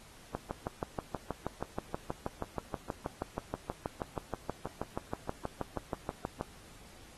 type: click train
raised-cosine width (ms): 1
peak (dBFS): -20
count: 39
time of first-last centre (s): 0.35-6.411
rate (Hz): 6.27
effects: pink hiss -56 dBFS RMS until 7.17 s + AAC 32 kbps